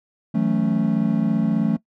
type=chord; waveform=triangle; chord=F# minor seventh; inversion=third; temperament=equal with one note detuned; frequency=161.42 / 185 / 220 / 277.2 Hz; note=E3 / F#3 / A3 / C#4; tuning=-36 / 0 / 0 / 0 cents; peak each=-23 / -21 / -18 / -24 dBFS; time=0.34-1.77 s; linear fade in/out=10 ms; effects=noise-tail reverb RT60 0.1 s tail -20 dB re dry